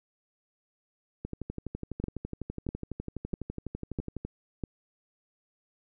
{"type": "two click trains", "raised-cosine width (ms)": 3, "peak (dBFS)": [-22, -19], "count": [37, 5], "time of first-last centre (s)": [[1.25, 4.25], [2.04, 4.637]], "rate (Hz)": [12, 1.54], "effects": []}